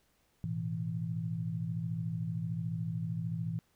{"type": "chord", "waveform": "sine", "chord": "A suspended second", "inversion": "none", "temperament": "equal", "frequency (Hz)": [110, 123.47, 164.81], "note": ["A2", "B2", "E3"], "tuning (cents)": [0, 0, 0], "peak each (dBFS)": [-38, -40, -35], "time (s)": [0.44, 3.59], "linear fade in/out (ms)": 0, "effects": ["pink hiss -72 dBFS RMS until 3.75 s"]}